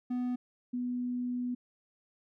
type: tone pair in turn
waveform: triangle / sine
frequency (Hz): 248 / 246.7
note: B3 / B3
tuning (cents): +7 / -2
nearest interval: unison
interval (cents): 9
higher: first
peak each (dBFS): -28 / -31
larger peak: first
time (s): 0.1-0.36 / 0.73-1.55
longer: second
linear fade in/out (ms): 10
effects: none